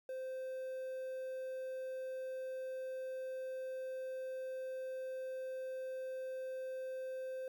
triangle tone with quantisation, 520 Hz, C5, 11 cents flat, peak -38 dBFS, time 0.09-7.48 s, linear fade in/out 2 ms, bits 11, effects none

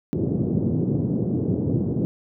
pink band-pass noise, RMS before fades -23 dBFS, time 0.13-2.05 s, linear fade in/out 0 ms, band 110 to 380 Hz, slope 24 dB/octave, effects none

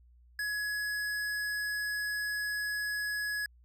sine tone with hard clipping, 1683 Hz, G#6, 23 cents sharp, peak -33 dBFS, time 0.39-3.46 s, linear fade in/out 2 ms, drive 16 dB, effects added 60 Hz sine -57 dBFS peak until 3.64 s

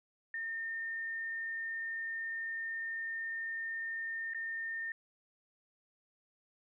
sine tone with dropouts, 1818 Hz, A#6, 44 cents flat, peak -36 dBFS, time 0.34-4.92 s, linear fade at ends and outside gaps 2 ms, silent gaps 4.336-4.346 s, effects none

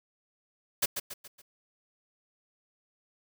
white noise with echo, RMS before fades -26 dBFS, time 0.82-0.86 s, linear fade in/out 10 ms, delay 140 ms, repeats 4, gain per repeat -7 dB, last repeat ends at 1.42 s, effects none

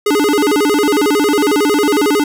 square tone with vibrato, 349.2 Hz, F4, in tune, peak -11 dBFS, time 0.06-2.24 s, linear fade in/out 5 ms, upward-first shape square, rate 11 Hz, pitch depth 300 cents each way, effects none

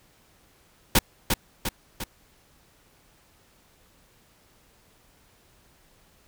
pink noise with echo, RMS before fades -17 dBFS, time 0.95-0.99 s, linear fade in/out 5 ms, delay 350 ms, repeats 3, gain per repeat -5 dB, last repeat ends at 2.04 s, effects pink hiss -60 dBFS RMS until 6.27 s

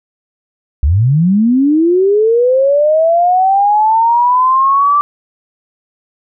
sine linear sweep, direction up, 63.3 to 1174.7 Hz, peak -7 dBFS, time 0.83-5.01 s, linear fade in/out 0 ms, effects none

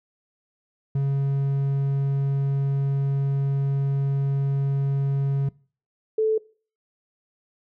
triangle / sine tone pair in turn, 138.3 / 437.4 Hz, C#3 / A4, -4 / -10 cents, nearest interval octave + minor sixth, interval 1994 cents, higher second, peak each -18 dBFS, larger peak neither, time 0.95-5.49 / 6.18-6.38 s, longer first, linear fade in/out 5 ms, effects noise-tail reverb RT60 0.4 s tail -22 dB re dry

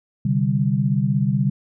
sine chord, C suspended second, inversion none, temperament just, 130.81 / 147.16 / 196.22 Hz, C3 / D3 / G3, 0 / +4 / +2 cents, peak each -21 dBFS, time 0.25-1.5 s, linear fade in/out 5 ms, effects none

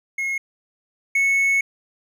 triangle tone pair in turn, 2164 / 2204 Hz, C#7 / C#7, -42 / -11 cents, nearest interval unison, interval 31 cents, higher second, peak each -20 / -14 dBFS, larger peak second, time 0.18-0.38 / 1.15-1.61 s, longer second, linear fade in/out 5 ms, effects none

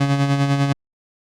30% pulse tone with tremolo, 140 Hz, C#3, 18 cents sharp, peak -11 dBFS, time 0-0.73 s, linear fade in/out 10 ms, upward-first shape sine, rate 10 Hz, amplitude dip 50%, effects low-pass 6000 Hz 12 dB/octave + Opus 48 kbps

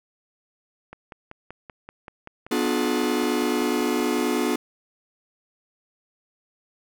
click train, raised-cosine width 0.5 ms, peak -24 dBFS, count 18, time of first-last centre 0.93-4.193 s, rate 5.21 Hz
45% pulse chord, B diminished seventh, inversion none, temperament just, 246.9 / 296.3 / 355.6 / 426.7 Hz, B3 / D4 / F4 / Ab4, 0 / +15 / +31 / +47 cents, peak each -26 / -27 / -27 / -28 dBFS, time 2.51-4.56 s, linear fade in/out 5 ms
effects none

